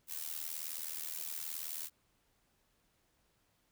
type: noise with amplitude modulation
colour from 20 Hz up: blue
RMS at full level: -38 dBFS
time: 0.07-1.9 s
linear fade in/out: 50 ms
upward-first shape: sine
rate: 79 Hz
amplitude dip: 85%
effects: pink hiss -75 dBFS RMS until 3.71 s